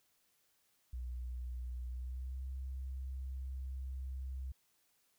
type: tone with pitch glide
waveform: sine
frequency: 61.5 to 65.53 Hz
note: B1 to C2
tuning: -7 to +3 cents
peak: -39 dBFS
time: 0.93-4.52 s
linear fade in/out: 5 ms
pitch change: +110 cents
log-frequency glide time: 1.88-2.44 s
effects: white hiss -75 dBFS RMS until 5.18 s